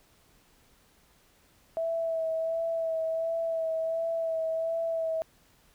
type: tone with vibrato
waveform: sine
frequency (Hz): 654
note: E5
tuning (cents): -14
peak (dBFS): -27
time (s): 1.77-5.22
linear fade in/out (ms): 0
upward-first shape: sine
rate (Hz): 1.4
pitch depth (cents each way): 22
effects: pink hiss -63 dBFS RMS until 5.74 s